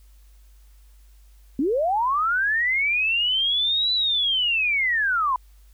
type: linear two-way sweep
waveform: sine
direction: up then down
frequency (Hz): 246.9 to 4004 to 976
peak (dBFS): -19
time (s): 1.59-5.36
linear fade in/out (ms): 2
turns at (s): 3.93
effects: added 50 Hz sine -48 dBFS peak until 5.73 s + white hiss -63 dBFS RMS until 5.73 s